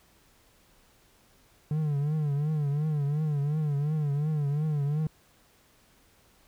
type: tone with vibrato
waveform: triangle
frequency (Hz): 148.4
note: D3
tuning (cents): +18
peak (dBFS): -23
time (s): 1.71-5.07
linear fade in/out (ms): 2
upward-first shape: triangle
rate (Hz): 2.8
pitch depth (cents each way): 110
effects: pink hiss -62 dBFS RMS until 6.47 s